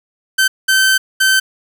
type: tone bursts at uneven times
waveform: sawtooth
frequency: 1543 Hz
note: G6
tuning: 28 cents flat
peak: -6 dBFS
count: 3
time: 0.38-0.48 / 0.68-0.98 / 1.2-1.4 s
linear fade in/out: 10 ms
effects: none